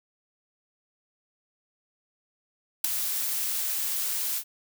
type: noise with ADSR envelope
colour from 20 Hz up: blue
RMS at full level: -19 dBFS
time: 2.84-4.44 s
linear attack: 7 ms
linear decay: 4 ms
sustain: -10 dB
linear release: 71 ms
effects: none

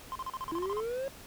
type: tone bursts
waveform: triangle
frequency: 1046.5 Hz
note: C6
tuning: in tune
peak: -32 dBFS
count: 10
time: 0.12-0.802 s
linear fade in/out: 0 ms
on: 34 ms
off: 38 ms
type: linear sweep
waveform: triangle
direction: up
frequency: 321.6 to 552 Hz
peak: -30 dBFS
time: 0.52-1.08 s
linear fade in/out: 0 ms
effects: pink hiss -50 dBFS RMS until 1.26 s

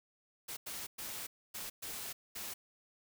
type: noise bursts at uneven times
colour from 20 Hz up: white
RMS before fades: -43 dBFS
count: 6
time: 0.48-0.57 / 0.66-0.87 / 0.98-1.27 / 1.54-1.7 / 1.82-2.13 / 2.35-2.54 s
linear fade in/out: 10 ms
effects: none

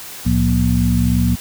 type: tone cluster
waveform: sine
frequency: 69.1 / 114.7 / 178 / 238.9 Hz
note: C#2 / A#2 / F3 / A#3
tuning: -5 / -28 / +33 / +43 cents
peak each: -18 dBFS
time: 0.25-1.36 s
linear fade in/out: 20 ms
effects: white hiss -33 dBFS RMS until 1.4 s

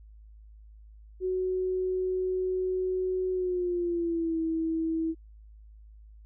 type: tone with pitch glide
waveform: sine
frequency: 370.7 to 324.6 Hz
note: F#4 to E4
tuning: +3 to -27 cents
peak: -26 dBFS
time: 1.2-5.15 s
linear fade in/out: 50 ms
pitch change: -230 cents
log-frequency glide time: 3.32-4.39 s
effects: added 53 Hz sine -48 dBFS peak until 6.25 s

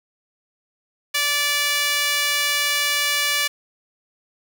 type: tone with high-pass filter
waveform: sawtooth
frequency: 581 Hz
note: D5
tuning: 19 cents flat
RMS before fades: -21 dBFS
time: 1.14-3.48 s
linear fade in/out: 10 ms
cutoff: 2200 Hz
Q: 1.2
effects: none

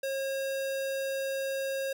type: tone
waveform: square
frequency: 541 Hz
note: C#5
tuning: 42 cents flat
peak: -31 dBFS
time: 0.03-1.93 s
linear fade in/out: 5 ms
effects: none

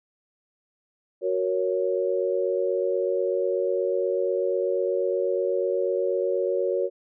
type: chord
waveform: sine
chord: F# major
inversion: none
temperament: equal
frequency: 370 / 466.2 / 554.4 Hz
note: F#4 / A#4 / C#5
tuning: 0 / 0 / 0 cents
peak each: -26 / -27 / -26 dBFS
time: 1.21-6.9 s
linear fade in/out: 50 ms
effects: none

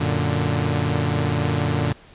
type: chord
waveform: sawtooth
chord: Gb augmented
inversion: none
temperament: equal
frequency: 92.5 / 116.54 / 146.83 Hz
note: Gb2 / Bb2 / D3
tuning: 0 / 0 / 0 cents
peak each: -21 / -20 / -19 dBFS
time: 0-1.93 s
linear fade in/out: 10 ms
effects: pink hiss -48 dBFS RMS until 2.14 s + resampled to 8000 Hz

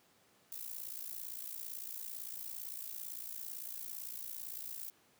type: noise with amplitude modulation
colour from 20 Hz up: violet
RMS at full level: -41 dBFS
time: 0.52-4.9 s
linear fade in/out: 2 ms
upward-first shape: sine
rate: 57.8 Hz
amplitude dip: 80%
effects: pink hiss -68 dBFS RMS until 5.19 s + high-pass 150 Hz 12 dB/octave

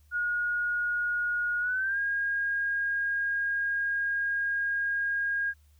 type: tone with pitch glide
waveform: sine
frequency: 1441 to 1626.8 Hz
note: F#6 to G#6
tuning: -46 to -36 cents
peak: -26 dBFS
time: 0.11-5.54 s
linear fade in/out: 50 ms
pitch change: +210 cents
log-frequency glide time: 1.6-1.99 s
effects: added 74 Hz sine -57 dBFS peak until 5.79 s + white hiss -70 dBFS RMS until 5.79 s

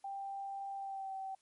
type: tone with pitch glide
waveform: sine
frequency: 788 to 770.4 Hz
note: G5 to G5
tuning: +9 to -30 cents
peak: -39 dBFS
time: 0.04-1.35 s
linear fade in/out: 5 ms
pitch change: -39 cents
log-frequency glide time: 0.77-1.13 s
effects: white hiss -74 dBFS RMS until 1.41 s + MP3 48 kbps

